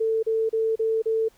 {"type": "tone bursts", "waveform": "sine", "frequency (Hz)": 445.5, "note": "A4", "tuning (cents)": 22, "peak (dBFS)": -20, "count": 5, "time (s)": [0, 1.286], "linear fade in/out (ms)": 10, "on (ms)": 230, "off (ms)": 34, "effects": ["pink hiss -60 dBFS RMS until 1.37 s"]}